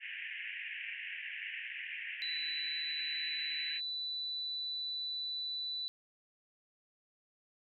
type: band-pass noise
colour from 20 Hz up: pink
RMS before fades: -43 dBFS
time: 0-3.81 s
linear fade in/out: 50 ms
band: 1700 to 2900 Hz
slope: 96 dB/octave
type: tone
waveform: sine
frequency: 3977 Hz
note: B7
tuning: 11 cents sharp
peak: -36 dBFS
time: 2.22-5.88 s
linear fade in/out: 0 ms
effects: none